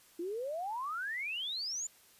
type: exponential sweep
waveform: sine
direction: up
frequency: 329.6 to 7210 Hz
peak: -35 dBFS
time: 0.19-1.87 s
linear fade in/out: 5 ms
effects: white hiss -62 dBFS RMS until 2.19 s + resampled to 32000 Hz